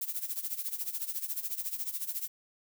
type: noise with tremolo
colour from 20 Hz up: violet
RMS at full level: -33 dBFS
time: 0.01-2.28 s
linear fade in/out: 5 ms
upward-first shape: sine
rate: 14 Hz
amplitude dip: 80%
effects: none